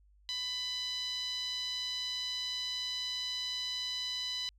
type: tone with band-pass filter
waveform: 10% pulse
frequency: 997 Hz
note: B5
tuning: 16 cents sharp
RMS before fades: -37 dBFS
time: 0.29-4.49 s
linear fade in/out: 0 ms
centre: 3800 Hz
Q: 3.2
effects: added 50 Hz sine -61 dBFS peak until 4.58 s